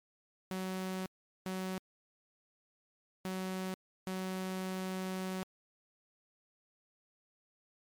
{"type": "tone bursts at uneven times", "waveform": "sawtooth", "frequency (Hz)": 187.2, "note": "F#3", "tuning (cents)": 20, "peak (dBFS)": -32, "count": 4, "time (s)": [[0.51, 1.06], [1.46, 1.78], [3.25, 3.74], [4.07, 5.43]], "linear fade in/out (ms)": 0, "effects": ["MP3 96 kbps"]}